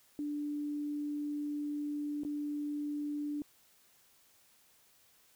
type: tone with dropouts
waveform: sine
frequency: 293.7 Hz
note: D4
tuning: in tune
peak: -34 dBFS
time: 0.19-3.42 s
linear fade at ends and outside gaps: 1 ms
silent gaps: 2.235-2.249 s
effects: white hiss -66 dBFS RMS until 5.35 s